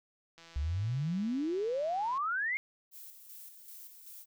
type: click train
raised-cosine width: 0.2 ms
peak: -37 dBFS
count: 299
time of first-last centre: 0.38-2.175 s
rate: 166 Hz
type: exponential sweep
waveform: sine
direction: up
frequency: 65.7 to 2184 Hz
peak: -30 dBFS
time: 0.56-2.57 s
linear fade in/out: 0 ms
type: noise with tremolo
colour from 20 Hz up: violet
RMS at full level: -49 dBFS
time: 2.91-4.26 s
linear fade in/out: 50 ms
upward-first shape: square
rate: 2.6 Hz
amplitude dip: 45%
effects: none